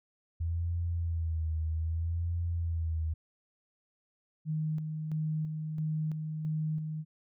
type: tone with vibrato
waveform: sine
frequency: 82.41 Hz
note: E2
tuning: in tune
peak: -29 dBFS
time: 0.4-3.14 s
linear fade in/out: 10 ms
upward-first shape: sine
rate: 0.63 Hz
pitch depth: 66 cents each way
type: tone with tremolo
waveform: sine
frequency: 155.56 Hz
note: D#3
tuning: in tune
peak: -29 dBFS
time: 4.45-7.05 s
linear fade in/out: 50 ms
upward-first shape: square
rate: 1.5 Hz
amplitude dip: 40%
effects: none